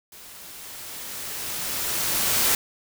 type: noise with level ramp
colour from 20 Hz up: white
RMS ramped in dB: -45 to -20 dBFS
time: 0.12-2.55 s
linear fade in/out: 2 ms
effects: none